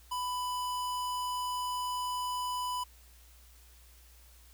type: tone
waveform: square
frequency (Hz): 995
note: B5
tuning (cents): +13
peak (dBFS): -33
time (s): 0.11-2.84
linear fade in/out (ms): 10
effects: added 60 Hz sine -56 dBFS peak until 4.53 s + white hiss -61 dBFS RMS until 4.53 s